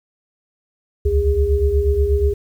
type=tone cluster; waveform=sine; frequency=66.9 / 75.2 / 407.1 Hz; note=C2 / D2 / G#4; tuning=+39 / +42 / -35 cents; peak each=-18 dBFS; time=1.05-2.34 s; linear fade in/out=10 ms; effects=8-bit